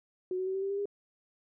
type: tone with pitch steps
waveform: sine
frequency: 367.6 / 373.6 / 379.7 / 385.9 / 392.2 / 398.6 / 405.1 Hz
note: F#4 / F#4 / F#4 / G4 / G4 / G4 / G#4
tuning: -11 / +17 / +45 / -27 / +1 / +29 / -43 cents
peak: -30 dBFS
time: 0.31-0.856 s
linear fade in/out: 2 ms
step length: 78 ms
effects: none